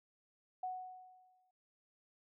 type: tone with exponential decay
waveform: sine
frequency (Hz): 740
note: F#5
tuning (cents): 0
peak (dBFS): -36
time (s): 0.63-1.51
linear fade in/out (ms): 5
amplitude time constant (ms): 190
effects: none